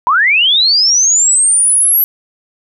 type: linear sweep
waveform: sine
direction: up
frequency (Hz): 932.3 to 11840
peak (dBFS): -7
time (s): 0.07-2.04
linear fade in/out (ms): 0
effects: none